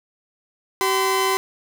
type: tone pair together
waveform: sawtooth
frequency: 382.8 / 1022 Hz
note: G4 / C6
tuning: -41 / -41 cents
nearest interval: octave + perfect fourth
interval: 1700 cents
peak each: -17 / -17 dBFS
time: 0.81-1.37 s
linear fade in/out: 0 ms
effects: none